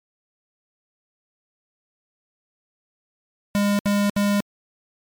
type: tone bursts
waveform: square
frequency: 203.3 Hz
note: G#3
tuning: 37 cents flat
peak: -18 dBFS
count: 3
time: 3.55-4.404 s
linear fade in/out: 0 ms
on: 240 ms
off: 67 ms
effects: MP3 96 kbps